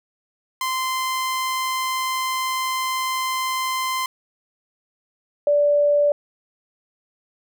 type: tone pair in turn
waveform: sawtooth / sine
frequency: 1038 / 582.6 Hz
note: C6 / D5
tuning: -14 / -14 cents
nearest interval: minor seventh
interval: 1000 cents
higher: first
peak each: -18 / -14 dBFS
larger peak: second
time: 0.61-4.06 / 5.47-6.12 s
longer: first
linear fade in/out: 2 ms
effects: none